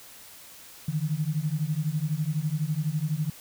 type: beating tone pair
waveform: sine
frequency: 147.7 / 159.7 Hz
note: D3 / D#3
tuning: +10 / +45 cents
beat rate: 12 Hz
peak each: -28 dBFS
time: 0.88-3.3 s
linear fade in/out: 5 ms
effects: white hiss -48 dBFS RMS until 3.4 s